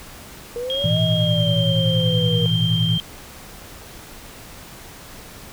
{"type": "exponential two-way sweep", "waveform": "sine", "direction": "up then down", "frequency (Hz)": [470, 640, 470], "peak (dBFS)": -24, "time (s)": [0.56, 2.46], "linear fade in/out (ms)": 0, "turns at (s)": 1}
{"type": "tone with pitch glide", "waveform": "sine", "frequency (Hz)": [3247, 3166], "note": ["G#7", "G7"], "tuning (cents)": [-40, 17], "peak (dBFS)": -22, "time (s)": [0.7, 3], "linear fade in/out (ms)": 0, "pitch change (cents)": -43, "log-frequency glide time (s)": [1.21, 1.45]}
{"type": "chord", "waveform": "sine", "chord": "A suspended second", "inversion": "none", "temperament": "equal with one note detuned", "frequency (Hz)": [110, 120.58, 164.81], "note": ["A2", "B2", "E3"], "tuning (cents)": [0, -41, 0], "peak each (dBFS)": [-22, -23, -20], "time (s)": [0.84, 2.98], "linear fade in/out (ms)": 5}
{"effects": ["pink hiss -40 dBFS RMS until 5.52 s"]}